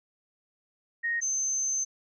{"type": "tone pair in turn", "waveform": "sine", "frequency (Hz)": [1864.7, 6231], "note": ["A#6", "G8"], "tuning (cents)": [0, -11], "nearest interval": "octave + major sixth", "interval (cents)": 2089, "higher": "second", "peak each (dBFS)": -26, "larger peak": "neither", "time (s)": [[1.03, 1.21], [1.21, 1.85]], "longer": "second", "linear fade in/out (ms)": 20, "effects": []}